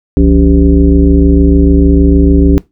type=tone with frequency modulation; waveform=sine; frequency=175.3 Hz; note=F3; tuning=7 cents sharp; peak=-3 dBFS; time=0.17-2.58 s; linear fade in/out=0 ms; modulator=108 Hz; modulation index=1.7; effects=noise-tail reverb RT60 0.2 s tail -20 dB re dry